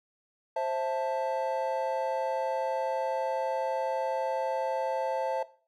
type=chord; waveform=triangle; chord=A minor; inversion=first; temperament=just; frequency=528 / 660 / 880 Hz; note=C5 / E5 / A5; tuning=+16 / +2 / 0 cents; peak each=-30 dBFS; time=0.56-5.43 s; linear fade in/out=5 ms; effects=noise-tail reverb RT60 0.4 s tail -17 dB re dry